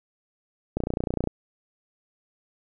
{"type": "click train", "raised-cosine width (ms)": 2, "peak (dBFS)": -12, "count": 16, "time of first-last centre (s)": [0.77, 1.273], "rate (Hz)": 29.8, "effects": []}